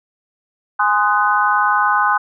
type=chord; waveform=sine; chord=Ab dominant seventh; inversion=none; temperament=just; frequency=830.6 / 1038.3 / 1245.9 / 1495.1 Hz; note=Ab5 / C6 / Eb6 / Gb6; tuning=0 / -14 / +2 / +18 cents; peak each=-18 dBFS; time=0.79-2.18 s; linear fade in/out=10 ms; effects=none

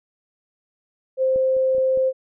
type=tone; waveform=sine; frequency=523.3 Hz; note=C5; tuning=in tune; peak=-16 dBFS; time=1.17-2.13 s; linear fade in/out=50 ms
type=clicks; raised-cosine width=2 ms; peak=-22 / -30 / -30 / -27 / -26 dBFS; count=5; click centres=1.36 / 1.566 / 1.749 / 1.782 / 1.974 s
effects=none

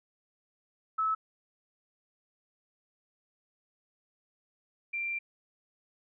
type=tone pair in turn; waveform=sine; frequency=1300 / 2365 Hz; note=E6 / D7; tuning=-24 / +12 cents; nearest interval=minor seventh; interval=1036 cents; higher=second; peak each=-26 / -31 dBFS; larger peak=first; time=0.98-1.15 / 4.93-5.19 s; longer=second; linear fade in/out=10 ms; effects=none

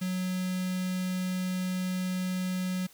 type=tone with notch filter; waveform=square; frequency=184.2 Hz; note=F#3; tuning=7 cents flat; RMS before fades=-31 dBFS; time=0.01-2.87 s; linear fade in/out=10 ms; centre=760 Hz; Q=0.61; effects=white hiss -57 dBFS RMS until 2.93 s

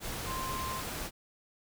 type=tone in noise; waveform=sine; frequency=1046.5 Hz; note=C6; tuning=in tune; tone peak=-36 dBFS; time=0.25-0.83 s; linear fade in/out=50 ms; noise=pink; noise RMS=-38 dBFS; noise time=0-1.11 s; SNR=-1 dB; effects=none

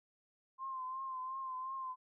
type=tone with vibrato; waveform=sine; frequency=1046.5 Hz; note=C6; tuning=in tune; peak=-39 dBFS; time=0.58-1.96 s; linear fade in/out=50 ms; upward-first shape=triangle; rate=2.8 Hz; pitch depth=49 cents each way; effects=none

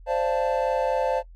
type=chord; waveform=triangle; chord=D minor seventh; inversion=third; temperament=equal with one note detuned; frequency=523.3 / 587.3 / 685.7 / 880 Hz; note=C5 / D5 / F5 / A5; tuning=0 / 0 / -32 / 0 cents; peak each=-23 / -26 / -28 / -26 dBFS; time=0.06-1.23 s; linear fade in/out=50 ms; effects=noise-tail reverb RT60 0.1 s tail -18 dB re dry + added 42 Hz sine -43 dBFS peak until 1.35 s

